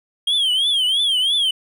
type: tone with vibrato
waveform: triangle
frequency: 3214 Hz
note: G7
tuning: 43 cents sharp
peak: -14 dBFS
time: 0.27-1.51 s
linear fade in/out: 5 ms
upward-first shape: triangle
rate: 3 Hz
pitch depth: 170 cents each way
effects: none